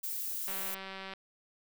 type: noise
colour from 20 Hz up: violet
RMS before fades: -37 dBFS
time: 0.03-0.75 s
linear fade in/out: 10 ms
type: click train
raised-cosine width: 0.3 ms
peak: -27 dBFS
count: 127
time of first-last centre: 0.48-1.136 s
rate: 192 Hz
effects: none